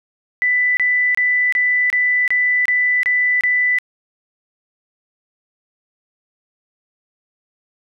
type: tone bursts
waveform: sine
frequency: 1988 Hz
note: B6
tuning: 11 cents sharp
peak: -13 dBFS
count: 9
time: 0.42-3.786 s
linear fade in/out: 0 ms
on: 350 ms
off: 27 ms
effects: none